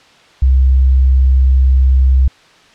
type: tone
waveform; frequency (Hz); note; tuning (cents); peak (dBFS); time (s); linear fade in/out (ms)
sine; 65.41; C2; 0; -6; 0.42-2.28; 5
effects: white hiss -45 dBFS RMS until 2.74 s + low-pass 4000 Hz 12 dB/octave